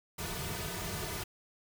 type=noise with comb filter; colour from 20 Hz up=pink; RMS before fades=-38 dBFS; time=0.18-1.24 s; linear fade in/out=10 ms; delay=3.7 ms; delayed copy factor=-0.95; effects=none